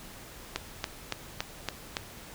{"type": "click train", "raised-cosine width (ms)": 0.2, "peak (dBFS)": -12, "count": 6, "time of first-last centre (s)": [0.56, 1.968], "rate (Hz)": 3.55, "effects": ["pink hiss -47 dBFS RMS until 2.34 s"]}